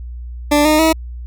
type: tone with pitch steps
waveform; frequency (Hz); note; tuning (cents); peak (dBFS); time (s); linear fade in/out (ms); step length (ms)
20% pulse; 293.7 / 306.9 / 320.7; D4 / D#4 / E4; 0 / -24 / -48; -5; 0.51-0.93; 10; 140
effects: added 60 Hz sine -26 dBFS peak until 1.26 s